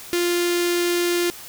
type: tone with notch filter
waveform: sawtooth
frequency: 349.2 Hz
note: F4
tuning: in tune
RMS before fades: -21 dBFS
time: 0.13-1.3 s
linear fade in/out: 0 ms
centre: 820 Hz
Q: 0.55
effects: white hiss -39 dBFS RMS until 1.48 s